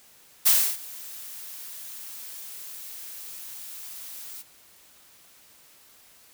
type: noise with ADSR envelope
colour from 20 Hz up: blue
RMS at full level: -17 dBFS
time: 0.45-4.43 s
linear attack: 18 ms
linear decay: 300 ms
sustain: -23 dB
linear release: 24 ms
effects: white hiss -55 dBFS RMS until 6.33 s